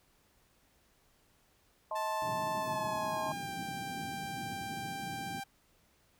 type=chord; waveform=sine; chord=A diminished; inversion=second; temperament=just; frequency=633.6 / 880 / 1056 Hz; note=Eb5 / A5 / C6; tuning=+31 / 0 / +16 cents; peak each=-38 dBFS; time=1.91-3.32 s; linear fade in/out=2 ms
type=tone with pitch glide; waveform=sawtooth; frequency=880 to 788.5 Hz; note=A5 to G5; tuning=0 to +10 cents; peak=-35 dBFS; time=1.95-5.44 s; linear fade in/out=10 ms; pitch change=-190 cents; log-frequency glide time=2.59-3.51 s
type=band-pass noise; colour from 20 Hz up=pink; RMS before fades=-45 dBFS; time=2.22-5.4 s; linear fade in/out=2 ms; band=120 to 320 Hz; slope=24 dB/octave
effects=pink hiss -69 dBFS RMS until 6.19 s